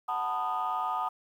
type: chord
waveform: sine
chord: B dominant seventh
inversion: second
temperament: just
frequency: 740.8 / 889 / 987.8 / 1234.7 Hz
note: F#5 / A5 / B5 / D#6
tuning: +2 / +18 / 0 / -14 cents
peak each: -33 / -33 / -35 / -31 dBFS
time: 0.08-1.09 s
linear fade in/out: 10 ms
effects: tanh soft clip ceiling -22 dBFS + 10-bit